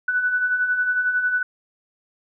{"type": "beating tone pair", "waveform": "sine", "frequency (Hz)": [1480, 1491], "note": ["F#6", "F#6"], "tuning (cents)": [0, 13], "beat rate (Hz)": 11, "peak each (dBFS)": [-28, -19], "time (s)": [0.08, 1.43], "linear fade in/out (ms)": 5, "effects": []}